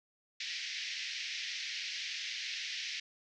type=band-pass noise; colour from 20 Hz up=pink; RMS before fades=-40 dBFS; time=0.4-3 s; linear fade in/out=5 ms; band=1900 to 5800 Hz; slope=48 dB/octave; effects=none